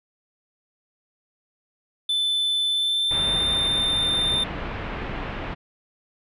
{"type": "tone with pitch glide", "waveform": "triangle", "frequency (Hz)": [3520, 3592], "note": ["A7", "A7"], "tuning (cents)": [0, 35], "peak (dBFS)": -19, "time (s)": [2.09, 4.44], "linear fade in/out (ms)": 5, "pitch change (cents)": 35, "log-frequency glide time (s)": [2.7, 3.42]}
{"type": "low-pass noise", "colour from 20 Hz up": "pink", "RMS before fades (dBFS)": -31, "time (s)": [3.1, 5.55], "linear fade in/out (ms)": 20, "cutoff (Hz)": 2800, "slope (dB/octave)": 24}
{"effects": []}